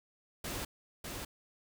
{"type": "noise with echo", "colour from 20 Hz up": "pink", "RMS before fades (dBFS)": -39, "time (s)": [0.44, 0.65], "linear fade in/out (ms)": 5, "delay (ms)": 600, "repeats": 1, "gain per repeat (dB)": -3, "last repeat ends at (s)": 1.25, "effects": []}